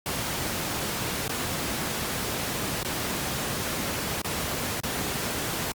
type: noise with dropouts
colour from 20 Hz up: pink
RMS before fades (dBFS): -29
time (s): 0.06-5.72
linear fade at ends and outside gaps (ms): 2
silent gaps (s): 1.28-1.293 / 2.831-2.847 / 4.218-4.245 / 4.803-4.834
effects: high-pass 80 Hz 12 dB/octave + Opus 48 kbps

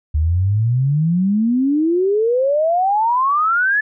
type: exponential sweep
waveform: sine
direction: up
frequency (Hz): 73.42 to 1744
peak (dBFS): -13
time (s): 0.14-3.81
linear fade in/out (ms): 10
effects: none

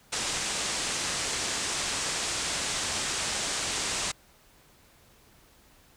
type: low-pass noise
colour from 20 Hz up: white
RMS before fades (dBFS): -31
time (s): 0.12-4.12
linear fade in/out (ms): 10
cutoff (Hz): 8700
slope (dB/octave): 48
effects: pink hiss -59 dBFS RMS until 5.96 s

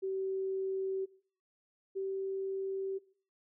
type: tone pair in turn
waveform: sine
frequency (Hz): 383.3 / 386.4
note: G4 / G4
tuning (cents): -39 / -25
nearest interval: unison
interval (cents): 14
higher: second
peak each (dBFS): -32 / -33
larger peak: first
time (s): 0.02-1.06 / 1.95-2.99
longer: neither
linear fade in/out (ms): 20
effects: noise-tail reverb RT60 0.5 s tail -20 dB re dry

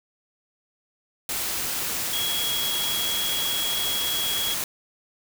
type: tone in noise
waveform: sine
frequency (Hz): 3322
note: G#7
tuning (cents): 0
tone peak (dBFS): -26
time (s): 2.13-4.54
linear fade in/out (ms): 2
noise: white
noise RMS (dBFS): -28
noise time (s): 1.29-4.64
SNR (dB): -1
effects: none

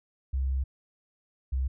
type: tone pair in turn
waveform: sine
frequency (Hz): 66.3 / 65.43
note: C2 / C2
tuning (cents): +23 / +1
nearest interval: unison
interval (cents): 22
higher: first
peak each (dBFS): -25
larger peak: neither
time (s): 0.33-0.64 / 1.52-1.68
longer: first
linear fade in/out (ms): 10
effects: none

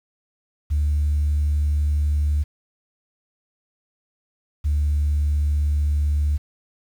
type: tone pair in turn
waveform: sine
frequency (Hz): 74 / 73.69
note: D2 / D2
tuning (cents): +14 / +6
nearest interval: unison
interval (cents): 8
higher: first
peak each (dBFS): -16 / -16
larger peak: neither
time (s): 0.7-2.44 / 4.64-6.38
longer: neither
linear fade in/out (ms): 20
effects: tanh soft clip ceiling -14 dBFS + 8-bit

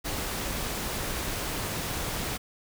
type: noise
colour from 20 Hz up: pink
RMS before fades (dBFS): -32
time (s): 0.04-2.38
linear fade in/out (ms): 20
effects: none

